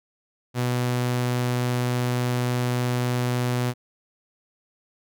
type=tone; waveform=sawtooth; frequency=123.47 Hz; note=B2; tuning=in tune; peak=-18 dBFS; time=0.54-3.74 s; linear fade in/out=50 ms; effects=none